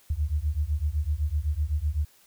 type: beating tone pair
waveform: sine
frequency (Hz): 71.2 / 79.1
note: C#2 / D#2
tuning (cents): +47 / +29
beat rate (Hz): 7.9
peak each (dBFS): -27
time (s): 0.1-2.05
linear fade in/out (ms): 5
effects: white hiss -59 dBFS RMS until 2.26 s